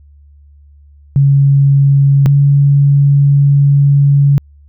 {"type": "tone pair in turn", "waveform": "sine", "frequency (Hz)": [139.3, 141.24], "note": ["C#3", "C#3"], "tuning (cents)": [9, 33], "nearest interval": "unison", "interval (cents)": 24, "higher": "second", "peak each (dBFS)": -5, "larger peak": "neither", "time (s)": [[1.16, 2.26], [2.26, 4.38]], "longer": "second", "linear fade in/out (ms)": 0, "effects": ["added 72 Hz sine -39 dBFS peak until 4.68 s"]}